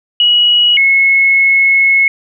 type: tone pair in turn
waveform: sine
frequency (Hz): 2914 / 2183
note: F#7 / C#7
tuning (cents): -27 / -27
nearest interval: perfect fourth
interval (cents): 500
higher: first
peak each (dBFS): -6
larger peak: neither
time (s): 0.2-0.77 / 0.77-2.08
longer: second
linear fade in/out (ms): 2
effects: none